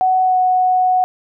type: tone with pitch glide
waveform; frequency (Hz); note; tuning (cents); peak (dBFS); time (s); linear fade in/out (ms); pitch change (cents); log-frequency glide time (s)
sine; 746 to 737.9; F#5 to F#5; +14 to -5; -11; 0.01-1.04; 0; -19; 0.22-0.37
effects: none